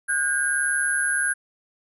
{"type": "tone cluster", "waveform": "sine", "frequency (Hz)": [1468, 1609, 10620], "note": ["F#6", "G6", "E9"], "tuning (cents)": [-14, 45, 12], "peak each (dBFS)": [-26, -23, -26], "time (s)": [0.08, 1.34], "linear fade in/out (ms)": 20, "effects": []}